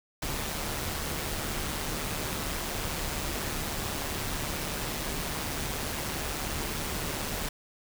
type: noise with amplitude modulation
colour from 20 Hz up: pink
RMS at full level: -31 dBFS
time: 0.22-7.49 s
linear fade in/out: 5 ms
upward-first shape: sine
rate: 149 Hz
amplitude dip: 45%
effects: none